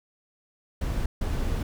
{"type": "noise bursts at uneven times", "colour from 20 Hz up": "brown", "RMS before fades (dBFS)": -27, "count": 2, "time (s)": [[0.81, 1.06], [1.21, 1.63]], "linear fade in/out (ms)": 5, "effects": []}